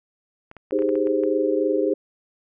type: clicks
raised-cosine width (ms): 0.5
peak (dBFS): -26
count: 9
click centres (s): 0.514 / 0.567 / 0.709 / 0.79 / 0.822 / 0.891 / 0.955 / 1.071 / 1.236
type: chord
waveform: sine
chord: Ab major seventh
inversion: second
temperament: equal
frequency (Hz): 311.1 / 392 / 415.3 / 523.3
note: Eb4 / G4 / Ab4 / C5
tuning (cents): 0 / 0 / 0 / 0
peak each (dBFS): -24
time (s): 0.72-1.94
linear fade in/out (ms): 5
effects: none